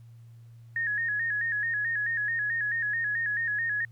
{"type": "tone with vibrato", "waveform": "sine", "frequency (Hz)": 1760, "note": "A6", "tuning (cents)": 0, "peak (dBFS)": -26, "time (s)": [0.76, 3.85], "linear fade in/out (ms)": 2, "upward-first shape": "square", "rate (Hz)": 4.6, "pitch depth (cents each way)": 78, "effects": ["added 116 Hz sine -47 dBFS peak until 3.91 s", "pink hiss -70 dBFS RMS until 3.91 s"]}